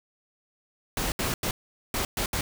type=noise bursts at uneven times; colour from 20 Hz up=pink; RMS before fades=-28 dBFS; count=6; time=0.97-1.12 / 1.19-1.34 / 1.43-1.51 / 1.94-2.05 / 2.17-2.26 / 2.33-2.41 s; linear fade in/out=2 ms; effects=none